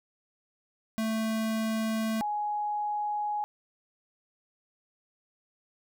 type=tone pair in turn; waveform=square / sine; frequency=221.2 / 835.1 Hz; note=A3 / G#5; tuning=+9 / +9 cents; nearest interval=octave + major seventh; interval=2300 cents; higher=second; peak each=-28 / -28 dBFS; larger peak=neither; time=0.98-2.21 / 2.21-3.44 s; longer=neither; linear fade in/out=0 ms; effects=none